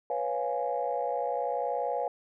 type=chord; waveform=sine; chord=C# dominant seventh; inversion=third; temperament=equal; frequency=493.9 / 554.4 / 698.5 / 830.6 Hz; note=B4 / C#5 / E#5 / G#5; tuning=0 / 0 / 0 / 0 cents; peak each=-33 dBFS; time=0.1-2.08 s; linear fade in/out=2 ms; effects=tanh soft clip ceiling -18 dBFS